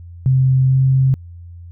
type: tone with pitch glide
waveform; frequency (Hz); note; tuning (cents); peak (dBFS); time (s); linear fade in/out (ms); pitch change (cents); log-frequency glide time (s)
sine; 131.1 to 132.55; C3 to C3; +4 to +23; -10; 0.26-1.14; 0; +19; 0.68-0.76
effects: added 86 Hz sine -33 dBFS peak until 1.71 s